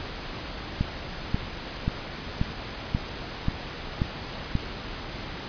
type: click train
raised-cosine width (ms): 5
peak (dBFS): -11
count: 8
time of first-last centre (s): 0.81-4.553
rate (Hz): 1.87
effects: pink hiss -36 dBFS RMS until 5.48 s + resampled to 11025 Hz